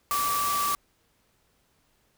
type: tone in noise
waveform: sine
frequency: 1158 Hz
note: D6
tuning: 25 cents flat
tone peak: -25 dBFS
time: 0.11-0.75 s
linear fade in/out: 0 ms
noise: white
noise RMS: -31 dBFS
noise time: 0.11-0.75 s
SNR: +3 dB
effects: pink hiss -68 dBFS RMS until 2.17 s